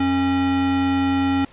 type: tone pair together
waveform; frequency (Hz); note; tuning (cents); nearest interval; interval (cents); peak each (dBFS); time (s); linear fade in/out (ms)
square; 91 / 273; F#2 / C#4; -28 / -26; octave + perfect fifth; 1902; -29 / -19; 0-1.45; 5
effects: pink hiss -49 dBFS RMS until 1.52 s + resampled to 8000 Hz